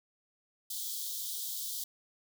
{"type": "high-pass noise", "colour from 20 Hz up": "white", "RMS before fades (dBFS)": -38, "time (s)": [0.7, 1.84], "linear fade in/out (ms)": 5, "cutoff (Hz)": 3200, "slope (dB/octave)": 96, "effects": []}